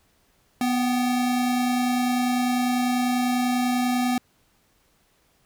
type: tone pair together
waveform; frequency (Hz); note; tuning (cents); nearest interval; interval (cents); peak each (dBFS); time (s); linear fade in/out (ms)
square; 246.9 / 770.8; B3 / G5; 0 / -29; octave + minor sixth; 1971; -22 / -30; 0.61-4.18; 2
effects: pink hiss -64 dBFS RMS until 5.45 s